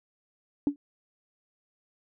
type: tone with exponential decay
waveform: sine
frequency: 286.5 Hz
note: D4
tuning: 43 cents flat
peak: -16 dBFS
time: 0.67-0.76 s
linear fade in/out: 1 ms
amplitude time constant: 19 ms
effects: tanh soft clip ceiling -16 dBFS